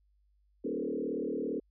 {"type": "tone with frequency modulation", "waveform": "sine", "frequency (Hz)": 357.6, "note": "F4", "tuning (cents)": 41, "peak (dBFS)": -31, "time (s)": [0.64, 1.6], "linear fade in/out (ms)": 10, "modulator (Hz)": 37.6, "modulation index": 3.3, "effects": ["added 50 Hz sine -66 dBFS peak until 1.7 s"]}